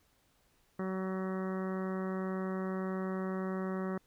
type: harmonic tone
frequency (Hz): 188.4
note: F#3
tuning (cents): +32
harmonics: 1 / 2 / 3 / 4 / 5 / 6 / 7 / 8 / 9 / 10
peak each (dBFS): -35 / -39 / -44 / -50 / -52 / -47 / -49 / -54 / -56 / -52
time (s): 0.79-3.98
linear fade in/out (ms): 5
effects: pink hiss -71 dBFS RMS until 4.06 s